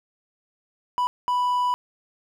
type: tone bursts at uneven times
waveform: triangle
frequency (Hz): 987.8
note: B5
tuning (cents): 0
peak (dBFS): -18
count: 2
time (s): 0.98-1.07 / 1.28-1.74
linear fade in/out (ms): 0
effects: none